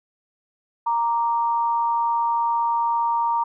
sine tone pair together, 932.4 / 1174.7 Hz, A#5 / D6, 0 / 0 cents, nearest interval major third, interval 400 cents, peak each -19 / -28 dBFS, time 0.86-3.44 s, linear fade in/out 10 ms, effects none

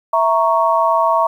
sine chord, A# diminished, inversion second, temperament equal, 659.3 / 932.3 / 1108.7 Hz, E5 / A#5 / C#6, 0 / 0 / 0 cents, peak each -16 dBFS, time 0.13-1.27 s, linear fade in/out 5 ms, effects 8-bit

